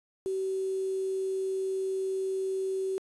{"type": "tone with quantisation", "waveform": "sine", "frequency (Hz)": 381.9, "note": "G4", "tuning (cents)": -45, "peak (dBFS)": -28, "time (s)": [0.26, 2.98], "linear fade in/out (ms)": 0, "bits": 8, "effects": ["resampled to 24000 Hz"]}